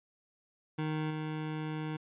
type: tone with level steps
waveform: 25% pulse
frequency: 155.1 Hz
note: D#3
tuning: 5 cents flat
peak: -28 / -31 dBFS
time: 0.78-1.97 s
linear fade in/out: 10 ms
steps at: 1.1 s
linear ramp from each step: 10 ms
effects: resampled to 8000 Hz